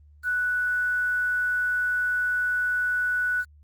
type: tone with quantisation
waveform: sine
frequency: 1480 Hz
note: F#6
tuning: in tune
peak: -22 dBFS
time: 0.23-3.45 s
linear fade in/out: 50 ms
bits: 8
effects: added 74 Hz sine -50 dBFS peak until 3.63 s + Opus 32 kbps